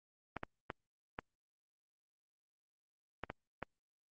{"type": "clicks", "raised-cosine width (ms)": 0.5, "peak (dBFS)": -24, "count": 7, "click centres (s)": [0.367, 0.434, 0.702, 1.189, 3.237, 3.301, 3.627], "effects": ["Opus 24 kbps"]}